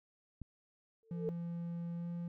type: click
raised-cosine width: 5 ms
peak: -33 dBFS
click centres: 0.417 s
type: tone with exponential growth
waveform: sine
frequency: 448 Hz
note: A4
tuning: 31 cents sharp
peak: -31 dBFS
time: 1.03-1.29 s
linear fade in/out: 0 ms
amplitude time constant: 55 ms
type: tone with pitch glide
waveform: triangle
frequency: 170.5 to 171.98 Hz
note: F3 to F3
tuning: -41 to -26 cents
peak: -36 dBFS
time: 1.11-2.28 s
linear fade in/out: 2 ms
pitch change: +15 cents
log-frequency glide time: 1.95-2.08 s
effects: none